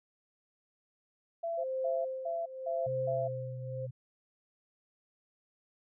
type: tone bursts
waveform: sine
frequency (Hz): 671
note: E5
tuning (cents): +31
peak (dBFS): -32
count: 5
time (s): 1.43-3.28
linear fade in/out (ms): 10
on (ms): 210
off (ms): 200
type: tone with tremolo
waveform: sine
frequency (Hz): 523.3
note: C5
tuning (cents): 0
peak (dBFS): -30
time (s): 1.57-3.87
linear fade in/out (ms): 20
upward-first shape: triangle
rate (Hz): 0.87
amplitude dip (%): 90
type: tone with pitch glide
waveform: sine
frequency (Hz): 128.7 to 125.91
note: C3 to B2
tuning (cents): -28 to +34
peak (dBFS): -38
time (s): 2.86-3.91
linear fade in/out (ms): 10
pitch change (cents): -38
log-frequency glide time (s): 3.08-3.26
effects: none